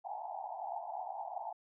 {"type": "band-pass noise", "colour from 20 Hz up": "pink", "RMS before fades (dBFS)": -42, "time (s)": [0.04, 1.53], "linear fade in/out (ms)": 10, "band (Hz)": [680, 900], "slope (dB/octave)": 96, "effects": []}